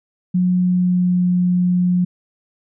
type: tone with pitch glide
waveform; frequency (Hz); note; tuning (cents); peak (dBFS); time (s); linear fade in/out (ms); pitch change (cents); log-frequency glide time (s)
sine; 181 to 179.23; F#3 to F3; -38 to +45; -13; 0.34-2.05; 10; -17; 0.55-1.27
effects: none